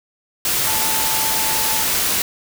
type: tone in noise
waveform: sine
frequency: 879 Hz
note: A5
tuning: 2 cents flat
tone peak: -26 dBFS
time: 0.67-1.83 s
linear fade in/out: 2 ms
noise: white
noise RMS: -19 dBFS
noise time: 0.45-2.22 s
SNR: -10 dB
effects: none